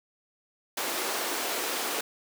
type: high-pass noise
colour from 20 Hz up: pink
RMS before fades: -31 dBFS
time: 0.77-2.01 s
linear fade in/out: 5 ms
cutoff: 320 Hz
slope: 24 dB/octave
effects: none